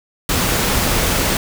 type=noise; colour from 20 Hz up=pink; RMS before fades=-17 dBFS; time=0.29-1.37 s; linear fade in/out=2 ms; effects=none